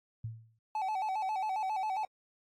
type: tone with exponential decay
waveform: sine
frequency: 112.5 Hz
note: A2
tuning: 39 cents sharp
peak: -33 dBFS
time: 0.24-0.59 s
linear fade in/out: 5 ms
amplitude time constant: 75 ms
type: tone with vibrato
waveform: triangle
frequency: 810 Hz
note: G#5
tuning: 43 cents flat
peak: -29 dBFS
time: 0.75-2.05 s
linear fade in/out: 2 ms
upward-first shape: square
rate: 7.4 Hz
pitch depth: 110 cents each way
effects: AAC 48 kbps